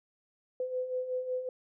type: beating tone pair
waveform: sine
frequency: 503 / 508.4 Hz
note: B4 / C5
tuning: +32 / -50 cents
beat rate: 5.4 Hz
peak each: -39 / -32 dBFS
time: 0.6-1.49 s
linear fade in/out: 2 ms
effects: none